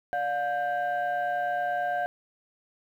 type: tone cluster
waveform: sine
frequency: 585 / 714 / 1574 Hz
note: D5 / F5 / G6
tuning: -7 / +38 / +7 cents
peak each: -33 / -26 / -32 dBFS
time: 0.13-2.06 s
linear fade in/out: 0 ms
effects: tanh soft clip ceiling -20 dBFS + 10-bit